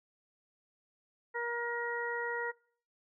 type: harmonic tone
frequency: 473.7 Hz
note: A#4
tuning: 28 cents sharp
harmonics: 1 / 2 / 3 / 4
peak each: -38 / -39 / -41 / -38 dBFS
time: 1.34-2.52 s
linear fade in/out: 20 ms
effects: noise-tail reverb RT60 0.5 s tail -23 dB re dry